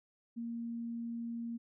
sine tone, 233.1 Hz, A#3, in tune, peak -37 dBFS, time 0.36-1.58 s, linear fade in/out 20 ms, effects none

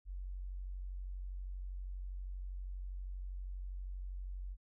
sine tone, 46.25 Hz, F#1, in tune, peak -40 dBFS, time 0.05-4.57 s, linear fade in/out 50 ms, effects none

